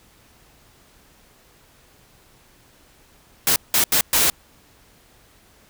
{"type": "noise bursts at uneven times", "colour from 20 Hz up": "white", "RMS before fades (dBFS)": -17, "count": 4, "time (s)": [[3.47, 3.56], [3.74, 3.84], [3.92, 4.01], [4.13, 4.3]], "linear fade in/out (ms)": 2, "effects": ["pink hiss -54 dBFS RMS until 5.69 s"]}